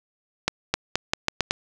accelerating click train, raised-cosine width 0.2 ms, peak -3 dBFS, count 7, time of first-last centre 0.48-1.509 s, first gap 260 ms, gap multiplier 0.83, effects none

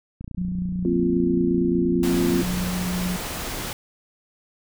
click train, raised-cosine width 5 ms, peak -22 dBFS, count 73, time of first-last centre 0.21-2.676 s, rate 29.2 Hz
sine tone, 180.4 Hz, F#3, 44 cents flat, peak -24 dBFS, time 0.37-3.17 s, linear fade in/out 10 ms
sine chord, Bb suspended second, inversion none, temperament equal with one note detuned, 233.1 / 261.6 / 346.6 Hz, Bb3 / C4 / F4, 0 / 0 / -13 cents, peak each -27 / -23 / -22 dBFS, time 0.85-2.42 s, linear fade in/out 2 ms
pink noise, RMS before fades -30 dBFS, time 2.03-3.73 s, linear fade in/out 2 ms
effects none

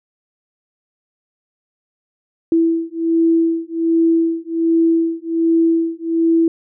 sine beating tone pair, 329.4 / 330.7 Hz, E4 / E4, -1 / +6 cents, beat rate 1.3 Hz, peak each -16 dBFS, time 2.52-6.48 s, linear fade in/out 2 ms, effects none

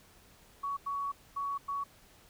sine tone bursts at uneven times, 1122 Hz, C#6, 21 cents sharp, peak -32 dBFS, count 4, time 0.63-0.77 / 0.86-1.12 / 1.36-1.58 / 1.68-1.84 s, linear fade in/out 10 ms, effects pink hiss -60 dBFS RMS until 2.29 s

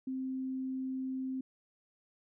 sine tone, 261.6 Hz, C4, in tune, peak -34 dBFS, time 0.07-1.41 s, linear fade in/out 5 ms, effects none

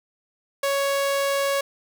sawtooth tone, 556 Hz, C#5, 5 cents sharp, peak -17 dBFS, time 0.63-1.61 s, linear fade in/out 5 ms, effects none

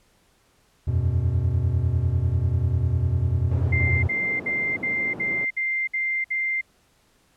triangle chord, E suspended second, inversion none, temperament equal, 82.41 / 92.5 / 123.47 Hz, E2 / F#2 / B2, 0 / 0 / 0 cents, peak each -22 dBFS, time 0.87-4.08 s, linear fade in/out 10 ms
white band-pass noise, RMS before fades -37 dBFS, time 3.51-5.45 s, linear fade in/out 5 ms, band 120 to 390 Hz, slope 12 dB/octave
sine tone bursts, 2093 Hz, C7, in tune, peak -22 dBFS, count 8, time 3.72-6.613 s, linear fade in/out 10 ms, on 310 ms, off 59 ms
effects pink hiss -62 dBFS RMS until 7.36 s + low-pass 12000 Hz 12 dB/octave

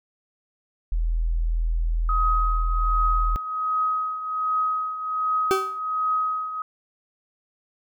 sine tone, 41.1 Hz, E1, 4 cents flat, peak -20 dBFS, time 0.92-3.36 s, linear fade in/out 0 ms
sine tone with tremolo, 1263 Hz, D#6, 26 cents sharp, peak -19 dBFS, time 2.09-6.62 s, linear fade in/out 2 ms, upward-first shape triangle, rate 1.3 Hz, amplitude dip 70%
40% pulse tone with exponential decay, 384 Hz, G4, 36 cents flat, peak -15 dBFS, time 5.51-5.79 s, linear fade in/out 0 ms, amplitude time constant 59 ms
effects none

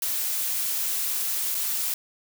blue noise with dropouts, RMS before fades -27 dBFS, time 0.02-1.94 s, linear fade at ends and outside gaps 1 ms, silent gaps 1.545-1.55 s, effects none

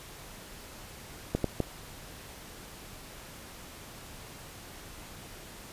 clicks, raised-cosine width 2 ms, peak -13 dBFS, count 3, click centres 1.35 / 1.443 / 1.603 s, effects pink hiss -47 dBFS RMS until 5.72 s + resampled to 32000 Hz

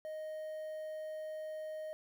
triangle tone with quantisation, 622.3 Hz, D#5, in tune, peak -38 dBFS, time 0.05-1.93 s, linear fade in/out 0 ms, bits 11, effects none

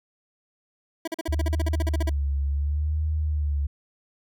25% pulse tone bursts, 325.9 Hz, E4, 20 cents flat, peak -23 dBFS, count 16, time 1.05-2.096 s, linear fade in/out 5 ms, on 26 ms, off 42 ms
sine tone with vibrato, 73.42 Hz, D2, in tune, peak -22 dBFS, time 1.28-3.67 s, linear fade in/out 10 ms, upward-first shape sine, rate 0.69 Hz, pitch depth 89 cents each way
effects none

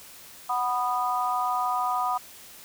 harmonic tone, 246.9 Hz, B3, in tune, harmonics 3 / 4 / 5, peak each -28 / -28 / -28 dBFS, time 0.49-2.18 s, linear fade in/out 10 ms, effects white hiss -47 dBFS RMS until 2.64 s

